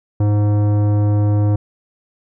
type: tone with tanh clipping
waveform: sine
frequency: 103.83 Hz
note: G#2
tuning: in tune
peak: -14 dBFS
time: 0.2-1.56 s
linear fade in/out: 5 ms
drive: 15 dB
effects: none